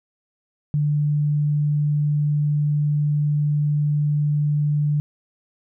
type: tone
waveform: sine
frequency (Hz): 147.9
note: D3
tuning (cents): +13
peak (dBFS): -17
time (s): 0.74-5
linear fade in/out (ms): 0
effects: none